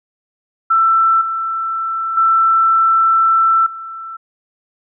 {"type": "tone with level steps", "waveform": "sine", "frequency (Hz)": 1334, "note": "E6", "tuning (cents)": 20, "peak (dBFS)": [-9, -17, -9, -26], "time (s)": [0.7, 4.17], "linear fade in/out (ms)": 10, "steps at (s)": [1.21, 2.17, 3.66], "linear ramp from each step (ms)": 5, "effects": []}